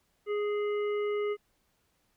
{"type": "harmonic tone", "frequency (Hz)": 415.3, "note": "G#4", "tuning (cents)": 0, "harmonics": [1, 3, 5, 7], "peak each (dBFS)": [-28, -41, -43, -51], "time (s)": [0.26, 1.37], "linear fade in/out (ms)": 50, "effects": ["pink hiss -73 dBFS RMS until 2.16 s"]}